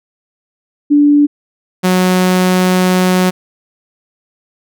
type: tone pair in turn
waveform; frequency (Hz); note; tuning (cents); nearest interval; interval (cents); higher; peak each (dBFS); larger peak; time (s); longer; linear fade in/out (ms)
sine / sawtooth; 291.3 / 183.51; D4 / F#3; -14 / -14; minor sixth; 800; first; -5; neither; 0.9-1.27 / 1.83-3.31; second; 20
effects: none